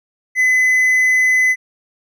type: tone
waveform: triangle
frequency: 2020 Hz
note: B6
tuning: 39 cents sharp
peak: -9 dBFS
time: 0.35-1.56 s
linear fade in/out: 50 ms
effects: none